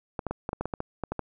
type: clicks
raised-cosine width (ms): 1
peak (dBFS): -16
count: 12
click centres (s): 0.192 / 0.267 / 0.31 / 0.491 / 0.531 / 0.61 / 0.656 / 0.738 / 0.804 / 1.037 / 1.12 / 1.193
effects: none